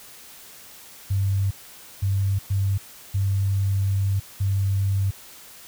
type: tone bursts at uneven times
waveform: sine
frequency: 98 Hz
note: G2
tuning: in tune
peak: -19 dBFS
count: 5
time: 1.1-1.51 / 2.02-2.39 / 2.5-2.78 / 3.14-4.2 / 4.4-5.11 s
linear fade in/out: 10 ms
effects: white hiss -45 dBFS RMS until 5.67 s